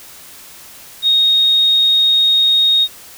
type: tone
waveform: sine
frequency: 3729 Hz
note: A#7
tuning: in tune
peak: -9 dBFS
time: 1.02-2.88 s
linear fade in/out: 50 ms
effects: white hiss -38 dBFS RMS until 3.17 s